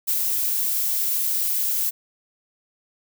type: noise with ADSR envelope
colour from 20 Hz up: violet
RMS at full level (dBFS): -21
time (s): 0.07-1.91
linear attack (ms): 20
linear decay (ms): 61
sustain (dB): -2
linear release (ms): 22
effects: none